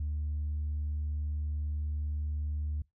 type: tone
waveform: sine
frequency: 74.8 Hz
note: D2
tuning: 32 cents sharp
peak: -29 dBFS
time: 0-2.82 s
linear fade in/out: 5 ms
effects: noise-tail reverb RT60 0.2 s tail -25 dB re dry + tanh soft clip ceiling -28 dBFS